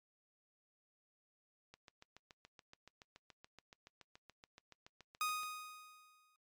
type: click train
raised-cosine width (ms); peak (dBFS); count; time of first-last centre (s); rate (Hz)
0.2; -38; 27; 1.74-5.433; 7.04
type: tone with exponential decay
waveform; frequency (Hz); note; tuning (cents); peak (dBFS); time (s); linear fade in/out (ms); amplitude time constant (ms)
sawtooth; 1244.5; D#6; 0; -30; 5.21-6.36; 1; 250
effects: noise-tail reverb RT60 0.1 s tail -22 dB re dry + MP3 96 kbps